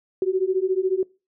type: beating tone pair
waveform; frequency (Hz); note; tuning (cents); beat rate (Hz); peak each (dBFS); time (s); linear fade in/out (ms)
sine; 368.6 / 382.6; F#4 / G4; -7 / -42; 14; -22; 0.22-1.03; 2
effects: noise-tail reverb RT60 0.3 s tail -23 dB re dry